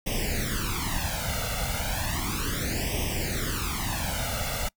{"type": "noise with flanger", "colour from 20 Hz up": "pink", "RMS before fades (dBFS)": -29, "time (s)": [0.06, 4.69], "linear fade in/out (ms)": 10, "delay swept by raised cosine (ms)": [0.35, 1.45], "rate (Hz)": 0.34, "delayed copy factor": 1, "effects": ["noise-tail reverb RT60 0.1 s tail -25 dB re dry"]}